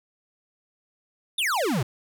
square exponential sweep, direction down, 3800 to 108.7 Hz, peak -23 dBFS, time 1.38-1.83 s, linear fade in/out 5 ms, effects none

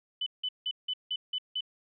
sine tone bursts, 3000 Hz, F#7, 23 cents sharp, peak -29 dBFS, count 7, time 0.21-1.608 s, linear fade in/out 5 ms, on 54 ms, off 170 ms, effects none

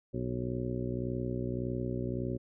harmonic tone with a mistuned harmonic, 61.74 Hz, B1, in tune, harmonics 1 / 2 / 3 / 4 / 5 / 6 / 7 / 9, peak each -43 / -36 / -42 / -38 / -43 / -38 / -46 / -44 dBFS, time 0.13-2.38 s, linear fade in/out 20 ms, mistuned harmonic 9, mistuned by -25 cents, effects none

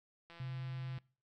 click train, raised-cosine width 0.3 ms, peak -39 dBFS, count 117, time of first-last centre 0.3-0.986 s, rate 169 Hz
sine tone, 130 Hz, C3, 11 cents flat, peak -39 dBFS, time 0.4-0.98 s, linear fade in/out 2 ms
effects noise-tail reverb RT60 0.4 s tail -23 dB re dry

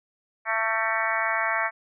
harmonic tone with a mistuned harmonic, 223.3 Hz, A3, 26 cents sharp, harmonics 3 / 4 / 5 / 6 / 7 / 8 / 9 / 10, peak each -31 / -31 / -31 / -31 / -31 / -31 / -31 / -31 dBFS, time 0.45-1.71 s, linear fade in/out 50 ms, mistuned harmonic 9, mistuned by -45 cents, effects none

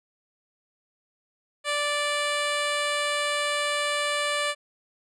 10% pulse tone, 585 Hz, D5, 7 cents flat, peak -16 dBFS, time 1.64-4.55 s, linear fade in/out 50 ms, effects resampled to 22050 Hz

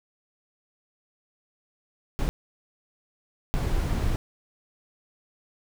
brown noise bursts at uneven times, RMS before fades -25 dBFS, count 2, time 2.19-2.29 / 3.54-4.16 s, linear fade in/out 0 ms, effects none

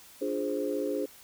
sine chord, D half-diminished seventh, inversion none, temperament equal, 293.7 / 349.2 / 415.3 / 523.3 Hz, D4 / F4 / Ab4 / C5, 0 / 0 / 0 / 0 cents, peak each -33 / -37 / -32 / -33 dBFS, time 0.21-1.06 s, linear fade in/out 10 ms, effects tanh soft clip ceiling -18 dBFS + white hiss -53 dBFS RMS until 1.23 s

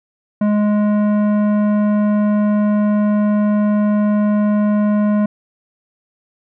triangle tone with tanh clipping, 208.7 Hz, G#3, 9 cents sharp, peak -14 dBFS, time 0.41-5.26 s, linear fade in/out 5 ms, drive 17 dB, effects none

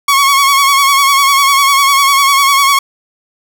sawtooth tone with vibrato, 1108.7 Hz, C#6, in tune, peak -3 dBFS, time 0.08-2.79 s, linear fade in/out 5 ms, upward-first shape sine, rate 10 Hz, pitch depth 47 cents each way, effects none

